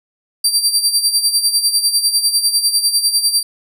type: tone with tremolo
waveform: 25% pulse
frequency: 4699 Hz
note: D8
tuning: in tune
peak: -5 dBFS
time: 0.44-3.43 s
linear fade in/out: 5 ms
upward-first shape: sine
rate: 10 Hz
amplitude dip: 70%
effects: none